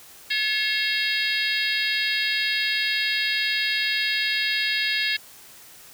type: harmonic tone with a mistuned harmonic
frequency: 542 Hz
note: C#5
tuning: 39 cents flat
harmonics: 3 / 4 / 5 / 6 / 7 / 8 / 9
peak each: -27 / -28 / -29 / -30 / -30 / -31 / -32 dBFS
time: 0.3-5.17 s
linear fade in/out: 10 ms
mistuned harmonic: 3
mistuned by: +89 cents
effects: white hiss -47 dBFS RMS until 5.93 s